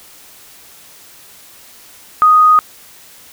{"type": "tone", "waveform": "sine", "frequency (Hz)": 1244.5, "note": "D#6", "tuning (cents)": 0, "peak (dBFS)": -5, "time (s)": [2.22, 2.59], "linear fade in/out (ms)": 0, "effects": ["white hiss -41 dBFS RMS until 3.32 s"]}